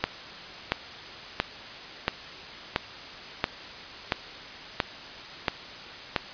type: click train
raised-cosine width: 0.3 ms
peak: -6 dBFS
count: 10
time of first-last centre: 0.04-6.162 s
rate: 1.47 Hz
effects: white hiss -41 dBFS RMS until 6.33 s + resampled to 11025 Hz